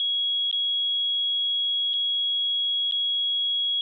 sine tone with dropouts, 3322 Hz, G#7, in tune, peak -22 dBFS, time 0-3.81 s, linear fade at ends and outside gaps 1 ms, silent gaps 0.513-0.527 / 1.934-1.938 / 2.912-2.922 s, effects none

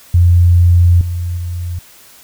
sine tone with level steps, 87.31 Hz, F2, in tune, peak -5 / -16 / -18 dBFS, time 0.14-1.79 s, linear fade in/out 5 ms, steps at 1.01 / 1.37 s, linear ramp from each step 2 ms, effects white hiss -42 dBFS RMS until 2.23 s

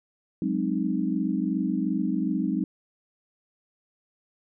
sine chord, Ab dominant seventh, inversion third, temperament equal with one note detuned, 185 / 207.7 / 261.6 / 308.6 Hz, Gb3 / Ab3 / C4 / Eb4, 0 / 0 / 0 / -14 cents, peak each -29 dBFS, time 0.42-2.64 s, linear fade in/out 2 ms, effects none

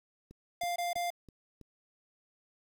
click train, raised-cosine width 3 ms, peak -39 dBFS, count 5, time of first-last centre 0.31-1.613 s, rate 3.07 Hz
square tone bursts, 698.5 Hz, F5, in tune, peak -32 dBFS, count 3, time 0.61-1.104 s, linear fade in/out 5 ms, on 150 ms, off 22 ms
effects 10-bit

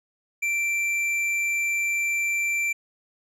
triangle tone with tanh clipping, 2349 Hz, D7, in tune, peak -24 dBFS, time 0.42-2.73 s, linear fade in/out 10 ms, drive 13 dB, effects none

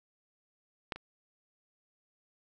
clicks, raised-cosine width 0.3 ms, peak -18 / -28 dBFS, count 2, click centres 0.922 / 0.96 s, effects none

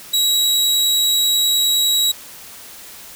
sawtooth tone with vibrato, 3867 Hz, B7, 37 cents flat, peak -11 dBFS, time 0.13-2.12 s, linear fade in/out 10 ms, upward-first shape triangle, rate 10 Hz, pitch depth 11 cents each way, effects white hiss -38 dBFS RMS until 3.15 s

